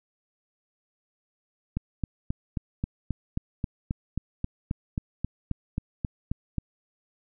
click train, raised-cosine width 5 ms, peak -15 dBFS, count 19, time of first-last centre 1.77-6.583 s, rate 3.74 Hz, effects none

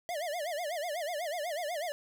square tone with vibrato, 644 Hz, E5, 41 cents flat, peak -34 dBFS, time 0.09-1.92 s, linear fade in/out 0 ms, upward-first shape sine, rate 8.1 Hz, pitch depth 200 cents each way, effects 10-bit

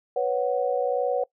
sine chord, B suspended second, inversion none, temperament just, 493.9 / 555.6 / 740.8 Hz, B4 / C#5 / F#5, 0 / +4 / +2 cents, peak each -25 / -26 / -28 dBFS, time 0.16-1.24 s, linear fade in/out 5 ms, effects noise-tail reverb RT60 0.1 s tail -22 dB re dry

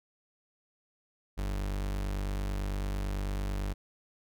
40% pulse tone, 49 Hz, G1, in tune, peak -30 dBFS, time 1.37-3.74 s, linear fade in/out 20 ms, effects none

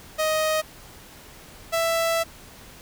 sawtooth tone pair in turn, 625 / 662.2 Hz, D#5 / E5, +8 / +8 cents, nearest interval minor second, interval 100 cents, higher second, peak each -17 dBFS, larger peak neither, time 0.18-0.62 / 1.72-2.24 s, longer second, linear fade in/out 20 ms, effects pink hiss -46 dBFS RMS until 2.81 s

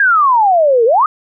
sine exponential two-way sweep, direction down then up, 1661.2 to 440 to 1297 Hz, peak -7 dBFS, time 0-1.06 s, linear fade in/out 2 ms, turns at 0.85 s, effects none

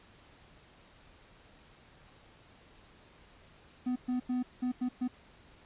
triangle tone bursts at uneven times, 250 Hz, B3, 21 cents sharp, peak -27 dBFS, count 6, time 3.86-3.96 / 4.08-4.2 / 4.29-4.43 / 4.62-4.72 / 4.81-4.89 / 5.01-5.08 s, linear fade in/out 10 ms, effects pink hiss -59 dBFS RMS until 5.65 s + resampled to 8000 Hz

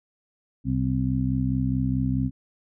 harmonic tone, 64.7 Hz, C2, 19 cents flat, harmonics 1 / 2 / 3 / 4, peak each -30 / -25 / -30 / -26 dBFS, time 0.64-2.31 s, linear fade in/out 50 ms, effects none

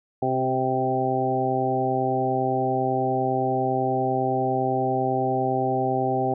harmonic tone with a mistuned harmonic, 130 Hz, C3, 11 cents flat, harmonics 1 / 2 / 3 / 4 / 5 / 6, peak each -30 / -29 / -27 / -31 / -29 / -25 dBFS, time 0.22-6.34 s, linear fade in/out 5 ms, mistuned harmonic 2, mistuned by +15 cents, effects none

